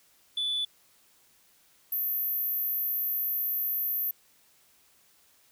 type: tone pair in turn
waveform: sine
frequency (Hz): 3472 / 13438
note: A7 / G#9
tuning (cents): -24 / +19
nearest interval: octave + major seventh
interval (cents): 2343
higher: second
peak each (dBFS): -25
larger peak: neither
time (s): 0.37-0.65 / 1.92-4.11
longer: second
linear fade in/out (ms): 5
effects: tanh soft clip ceiling -25 dBFS + white hiss -63 dBFS RMS until 5.51 s